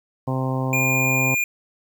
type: harmonic tone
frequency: 130.81 Hz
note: C3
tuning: in tune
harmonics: 1 / 2 / 3 / 4 / 5 / 6 / 7 / 8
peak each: -23 / -27 / -34 / -31 / -35 / -34 / -34 / -34 dBFS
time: 0.27-1.35 s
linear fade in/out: 10 ms
type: tone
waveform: square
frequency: 2414 Hz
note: D7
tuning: 47 cents sharp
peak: -20 dBFS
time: 0.73-1.44 s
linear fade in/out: 2 ms
effects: 9-bit